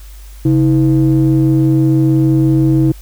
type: ring-modulated tone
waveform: triangle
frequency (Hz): 92.5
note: F#2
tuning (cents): 0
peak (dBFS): -3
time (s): 0.45-2.92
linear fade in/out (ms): 5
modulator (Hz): 228
effects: added 50 Hz sine -31 dBFS peak until 3.01 s + white hiss -44 dBFS RMS until 3.01 s

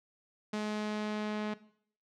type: tone with low-pass filter sweep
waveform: sawtooth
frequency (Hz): 211.9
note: G#3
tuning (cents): +35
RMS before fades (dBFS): -35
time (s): 0.53-1.54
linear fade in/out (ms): 5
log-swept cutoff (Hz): 6000 to 3300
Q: 0.83
effects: noise-tail reverb RT60 0.6 s tail -17 dB re dry

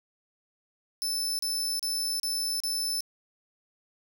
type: tone bursts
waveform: sawtooth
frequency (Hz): 5274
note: E8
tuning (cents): 0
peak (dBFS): -25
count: 5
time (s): 1.02-3.006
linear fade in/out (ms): 0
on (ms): 370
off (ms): 34
effects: 11-bit

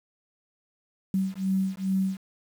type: beating tone pair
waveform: sine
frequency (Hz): 189.7 / 192.1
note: F#3 / G3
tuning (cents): +43 / -35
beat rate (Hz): 2.4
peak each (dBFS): -27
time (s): 1.14-2.17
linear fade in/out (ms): 2
effects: 8-bit

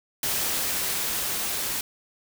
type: noise with level ramp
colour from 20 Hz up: white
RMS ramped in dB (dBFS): -26 to -29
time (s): 0.23-1.81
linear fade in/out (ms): 2
effects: none

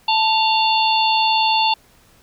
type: harmonic tone with a mistuned harmonic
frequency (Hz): 881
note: A5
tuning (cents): +2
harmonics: 1 / 3 / 4 / 5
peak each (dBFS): -16 / -21 / -22 / -23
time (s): 0.08-1.74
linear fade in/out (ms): 5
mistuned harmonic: 3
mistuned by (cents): +83
effects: pink hiss -53 dBFS RMS until 2.22 s

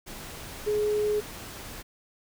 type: tone in noise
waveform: sine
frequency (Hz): 420.4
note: G#4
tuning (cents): +21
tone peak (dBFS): -23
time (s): 0.66-1.21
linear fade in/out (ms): 20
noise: pink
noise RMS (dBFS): -41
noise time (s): 0.06-1.83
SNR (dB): +15
effects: none

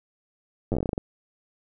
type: slowing click train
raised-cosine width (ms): 2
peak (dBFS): -13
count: 12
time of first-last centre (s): 0.72-0.979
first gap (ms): 9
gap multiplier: 1.18
effects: none

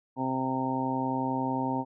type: harmonic tone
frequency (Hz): 131.1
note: C3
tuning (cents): +4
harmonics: 1 / 2 / 3 / 4 / 5 / 6 / 7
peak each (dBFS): -37 / -30 / -40 / -39 / -40 / -36 / -32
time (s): 0.16-1.85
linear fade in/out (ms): 50
effects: none

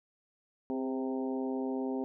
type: harmonic tone with a mistuned harmonic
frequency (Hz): 130.81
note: C3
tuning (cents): 0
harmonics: 2 / 3 / 4 / 5 / 6 / 7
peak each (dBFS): -33 / -37 / -42 / -46 / -45 / -48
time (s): 0.7-2.04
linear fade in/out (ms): 0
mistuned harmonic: 3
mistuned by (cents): +37
effects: none

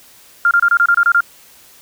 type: tone bursts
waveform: sine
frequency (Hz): 1396.9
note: F6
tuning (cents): 0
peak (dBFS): -8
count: 9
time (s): 0.45-1.206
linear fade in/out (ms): 2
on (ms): 60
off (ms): 27
effects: white hiss -45 dBFS RMS until 1.81 s

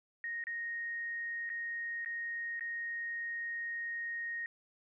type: tone with dropouts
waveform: sine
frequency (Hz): 1864.7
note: A#6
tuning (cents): 0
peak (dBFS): -36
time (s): 0.24-4.46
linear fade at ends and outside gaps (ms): 1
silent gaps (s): 0.439-0.469 / 1.493-1.5 / 2.048-2.059 / 2.595-2.608
effects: none

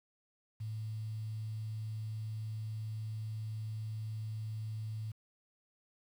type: tone with quantisation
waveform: sine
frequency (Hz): 109.1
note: A2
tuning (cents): -14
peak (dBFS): -37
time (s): 0.6-5.12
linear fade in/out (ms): 10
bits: 10
effects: none

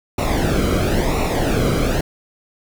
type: noise with flanger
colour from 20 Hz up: brown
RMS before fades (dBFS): -18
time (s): 0.18-2.01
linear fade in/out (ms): 5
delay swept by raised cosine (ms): 0.62 to 1.14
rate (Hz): 0.98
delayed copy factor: -0.7
effects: none

